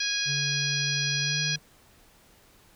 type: harmonic tone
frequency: 826 Hz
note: G#5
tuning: 10 cents flat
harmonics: 2 / 3 / 4 / 5 / 6 / 7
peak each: -33 / -33 / -33 / -33 / -33 / -33 dBFS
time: 0-1.56 s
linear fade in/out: 5 ms
type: tone with pitch glide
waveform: triangle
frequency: 142.2 to 149.96 Hz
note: C#3 to D3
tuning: +45 to +36 cents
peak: -29 dBFS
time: 0.25-1.59 s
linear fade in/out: 50 ms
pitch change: +91 cents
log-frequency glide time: 1.21-1.42 s
effects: pink hiss -58 dBFS RMS until 2.75 s